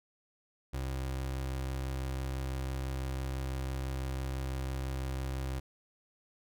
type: tone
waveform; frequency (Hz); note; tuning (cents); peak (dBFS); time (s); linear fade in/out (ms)
30% pulse; 66; C2; +16; -31; 0.73-5.6; 10
effects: none